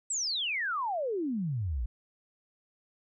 sine exponential sweep, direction down, 8090 to 52.7 Hz, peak -29 dBFS, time 0.1-1.86 s, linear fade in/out 5 ms, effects none

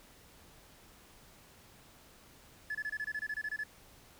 triangle tone bursts, 1719 Hz, A6, 41 cents flat, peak -31 dBFS, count 13, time 2.7-3.637 s, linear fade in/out 5 ms, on 49 ms, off 25 ms, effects tanh soft clip ceiling -30 dBFS + pink hiss -59 dBFS RMS until 4.19 s

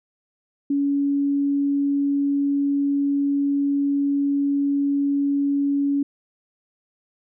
sine tone, 281.9 Hz, C#4, 29 cents sharp, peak -18 dBFS, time 0.7-6.03 s, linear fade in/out 5 ms, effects none

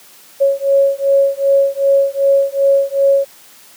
sine beating tone pair, 551 / 553.6 Hz, C#5 / C#5, -11 / -2 cents, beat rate 2.6 Hz, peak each -13 dBFS, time 0.4-3.25 s, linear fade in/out 20 ms, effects white hiss -43 dBFS RMS until 3.76 s + high-pass 150 Hz 12 dB/octave

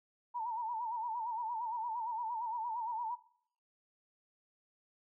sine tone with vibrato, 923 Hz, A#5, 17 cents flat, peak -35 dBFS, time 0.34-3.16 s, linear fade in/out 20 ms, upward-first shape sine, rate 8.7 Hz, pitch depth 100 cents each way, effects noise-tail reverb RT60 0.6 s tail -18 dB re dry

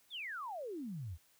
sine exponential sweep, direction down, 3729 to 73.42 Hz, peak -40 dBFS, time 0.1-1.18 s, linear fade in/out 50 ms, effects white hiss -69 dBFS RMS until 1.39 s

